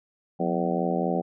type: harmonic tone with a mistuned harmonic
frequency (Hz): 84.1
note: E2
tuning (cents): +35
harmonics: 2 / 3 / 4 / 5 / 6 / 7 / 8 / 9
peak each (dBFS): -28 / -32 / -32 / -32 / -32 / -32 / -35 / -31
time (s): 0.39-1.22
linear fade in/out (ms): 20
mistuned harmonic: 2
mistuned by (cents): +120
effects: none